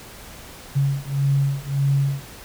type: beating tone pair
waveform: sine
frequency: 138 / 139.7 Hz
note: C#3 / C#3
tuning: -7 / +14 cents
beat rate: 1.7 Hz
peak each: -21 dBFS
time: 0.75-2.25 s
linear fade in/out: 20 ms
effects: pink hiss -41 dBFS RMS until 2.44 s